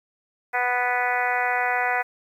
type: harmonic tone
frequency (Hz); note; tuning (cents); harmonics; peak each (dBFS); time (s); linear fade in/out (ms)
246.9; B3; 0; 2 / 3 / 4 / 5 / 6 / 7 / 8 / 9 / 10; -33 / -25 / -30 / -35 / -28 / -31 / -27 / -36 / -35; 0.53-2.03; 20
effects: 9-bit